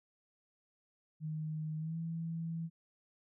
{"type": "tone with pitch glide", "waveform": "sine", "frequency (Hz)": [155.56, 164.81], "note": ["D#3", "E3"], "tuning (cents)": [0, 0], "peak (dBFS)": -36, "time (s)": [1.2, 2.7], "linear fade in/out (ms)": 50, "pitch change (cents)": 100, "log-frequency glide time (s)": [1.78, 1.97], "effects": []}